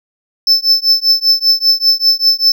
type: tone with tremolo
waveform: triangle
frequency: 5274 Hz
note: E8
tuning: in tune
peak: -3 dBFS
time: 0.47-2.52 s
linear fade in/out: 2 ms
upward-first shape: triangle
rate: 5.1 Hz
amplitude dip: 100%
effects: none